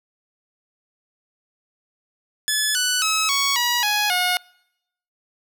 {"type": "tone with pitch steps", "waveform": "10% pulse", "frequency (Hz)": [1719, 1487.9, 1287.8, 1114.6, 964.8, 835, 722.8], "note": ["A6", "F#6", "E6", "C#6", "B5", "G#5", "F#5"], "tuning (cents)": [-41, 9, -41, 9, -41, 9, -41], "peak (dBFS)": -10, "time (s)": [2.48, 4.37], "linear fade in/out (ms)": 0, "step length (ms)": 270, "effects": ["noise-tail reverb RT60 0.8 s tail -26 dB re dry"]}